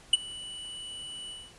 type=tone with ADSR envelope; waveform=square; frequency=2960 Hz; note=F#7; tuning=in tune; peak=-15 dBFS; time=0.13-1.54 s; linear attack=5 ms; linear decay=24 ms; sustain=-24 dB; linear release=240 ms; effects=pink hiss -54 dBFS RMS until 1.58 s + resampled to 24000 Hz